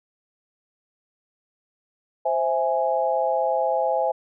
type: chord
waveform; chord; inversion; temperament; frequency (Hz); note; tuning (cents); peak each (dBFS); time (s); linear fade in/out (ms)
sine; C augmented; none; equal; 523.3 / 659.3 / 830.6; C5 / E5 / G#5; 0 / 0 / 0; -24; 2.25-4.12; 10
effects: none